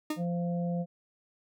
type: tone with exponential decay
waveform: 40% pulse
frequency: 306.3 Hz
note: D#4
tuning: 27 cents flat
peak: -26 dBFS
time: 0.1-0.26 s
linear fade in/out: 5 ms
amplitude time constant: 33 ms
type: harmonic tone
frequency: 173.4 Hz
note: F3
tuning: 12 cents flat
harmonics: 1 / 3 / 4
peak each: -29 / -37 / -42 dBFS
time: 0.16-0.86 s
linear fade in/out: 50 ms
effects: none